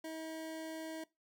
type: tone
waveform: 25% pulse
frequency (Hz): 319.7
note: D#4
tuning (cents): +47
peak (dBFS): -38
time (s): 0.04-1.04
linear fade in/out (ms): 5
effects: noise-tail reverb RT60 0.2 s tail -20 dB re dry